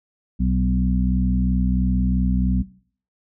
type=harmonic tone with a mistuned harmonic; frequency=63 Hz; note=B1; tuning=35 cents sharp; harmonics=1 / 2 / 3 / 4; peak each=-20 / -29 / -21 / -27 dBFS; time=0.39-2.63 s; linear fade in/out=20 ms; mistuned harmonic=2; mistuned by=-21 cents; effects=noise-tail reverb RT60 0.5 s tail -18 dB re dry